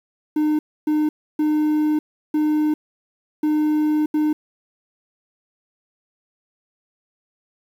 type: tone bursts at uneven times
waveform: triangle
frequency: 304.2 Hz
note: D#4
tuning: 39 cents flat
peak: -14 dBFS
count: 6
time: 0.36-0.59 / 0.87-1.09 / 1.39-1.99 / 2.34-2.74 / 3.43-4.06 / 4.14-4.33 s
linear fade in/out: 5 ms
effects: 8-bit